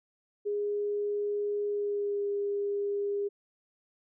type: tone with pitch glide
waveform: sine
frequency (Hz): 411.8 to 405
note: G#4 to G#4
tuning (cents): -15 to -43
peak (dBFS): -28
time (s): 0.45-3.29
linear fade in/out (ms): 20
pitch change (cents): -28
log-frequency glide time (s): 1.67-2.26
effects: none